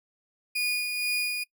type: tone with tremolo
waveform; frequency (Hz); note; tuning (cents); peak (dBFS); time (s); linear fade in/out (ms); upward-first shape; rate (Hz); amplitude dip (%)
35% pulse; 2453; D#7; -25; -22; 0.55-1.44; 10; sine; 2.1; 40
effects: noise-tail reverb RT60 0.1 s tail -22 dB re dry